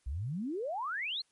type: exponential sweep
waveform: sine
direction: up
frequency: 58 to 4374 Hz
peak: -33 dBFS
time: 0.06-1.22 s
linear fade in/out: 10 ms
effects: white hiss -73 dBFS RMS until 1.31 s + MP3 48 kbps